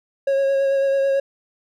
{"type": "tone with vibrato", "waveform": "triangle", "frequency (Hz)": 547, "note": "C#5", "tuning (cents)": -23, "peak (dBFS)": -14, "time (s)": [0.27, 1.2], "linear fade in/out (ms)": 5, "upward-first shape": "sine", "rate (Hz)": 9.1, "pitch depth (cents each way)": 16, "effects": []}